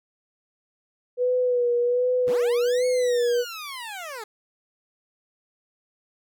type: tone with vibrato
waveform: sine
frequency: 490.8 Hz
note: B4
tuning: 11 cents flat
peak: -19 dBFS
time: 1.17-3.45 s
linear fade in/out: 50 ms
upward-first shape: sine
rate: 1.3 Hz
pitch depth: 40 cents each way
type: linear two-way sweep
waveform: 15% pulse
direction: up then down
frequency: 82.41 to 2217 to 407.4 Hz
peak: -27 dBFS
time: 2.27-4.24 s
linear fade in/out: 5 ms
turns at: 2.86 s
effects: none